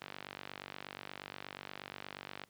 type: click train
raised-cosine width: 0.3 ms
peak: -26 dBFS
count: 118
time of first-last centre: 0.02-2.437 s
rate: 48.4 Hz
effects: pink hiss -69 dBFS RMS until 2.49 s + high-pass 100 Hz 12 dB/octave